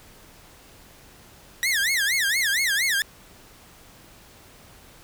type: tone with vibrato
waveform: sawtooth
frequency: 1864.7 Hz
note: A#6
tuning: in tune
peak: -17 dBFS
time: 1.63-3.02 s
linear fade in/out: 0 ms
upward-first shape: sine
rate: 4.3 Hz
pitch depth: 280 cents each way
effects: pink hiss -50 dBFS RMS until 5.03 s